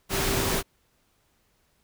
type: tone in noise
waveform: sine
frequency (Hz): 390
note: G4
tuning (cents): -9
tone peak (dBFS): -32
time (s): 0.09-0.63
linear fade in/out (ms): 50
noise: pink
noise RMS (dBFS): -26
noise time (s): 0.09-0.63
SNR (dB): -9
effects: pink hiss -68 dBFS RMS until 1.83 s